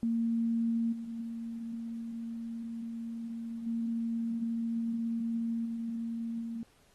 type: tone with level steps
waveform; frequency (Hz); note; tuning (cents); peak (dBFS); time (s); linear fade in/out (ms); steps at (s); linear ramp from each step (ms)
sine; 230; A#3; -23; -27 / -36 / -30 / -33 / -35; 0.03-6.63; 0; 0.92 / 3.66 / 5.65 / 6.41; 10
effects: pink hiss -66 dBFS RMS until 6.94 s + AAC 32 kbps